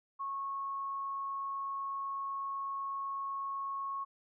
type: tone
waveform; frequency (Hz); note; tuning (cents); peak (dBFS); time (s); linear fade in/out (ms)
sine; 1098; C#6; -17; -35; 0.19-4.05; 20
effects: none